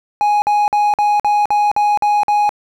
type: tone bursts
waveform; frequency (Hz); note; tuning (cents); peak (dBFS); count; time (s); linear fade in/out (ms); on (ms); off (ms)
triangle; 830.6; G#5; 0; -9; 9; 0.21-2.492; 0; 210; 49
effects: none